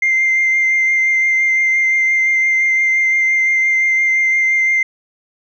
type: tone with vibrato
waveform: sine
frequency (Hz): 2093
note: C7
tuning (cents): 0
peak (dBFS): -10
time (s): 0.02-4.83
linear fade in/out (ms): 5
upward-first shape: triangle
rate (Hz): 5.8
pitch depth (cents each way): 17
effects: tanh soft clip ceiling -8 dBFS